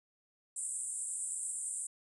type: band-pass noise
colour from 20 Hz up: white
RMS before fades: -39 dBFS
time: 0.56-1.87 s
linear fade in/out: 5 ms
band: 7700 to 9500 Hz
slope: 96 dB/octave
effects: none